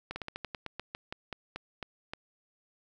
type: slowing click train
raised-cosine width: 0.3 ms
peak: -21 dBFS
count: 15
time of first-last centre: 0.11-2.135 s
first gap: 50 ms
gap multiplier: 1.15
effects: none